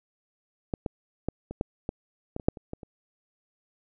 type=clicks; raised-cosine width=2 ms; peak=-15 / -16 / -14 / -23 / -13 / -16 / -18 / -26 / -6 / -28 / -21 / -29 dBFS; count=12; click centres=0.738 / 0.862 / 1.286 / 1.51 / 1.611 / 1.891 / 2.364 / 2.398 / 2.485 / 2.572 / 2.734 / 2.832 s; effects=none